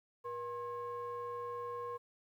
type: ring-modulated tone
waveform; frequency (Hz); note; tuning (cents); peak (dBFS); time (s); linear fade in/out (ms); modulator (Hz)
triangle; 293.7; D4; 0; -34; 0.24-1.98; 20; 774
effects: 12-bit